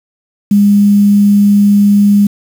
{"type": "tone with quantisation", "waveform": "sine", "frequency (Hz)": 203.5, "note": "G#3", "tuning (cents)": -35, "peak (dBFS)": -4, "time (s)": [0.51, 2.27], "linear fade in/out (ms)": 5, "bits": 5, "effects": []}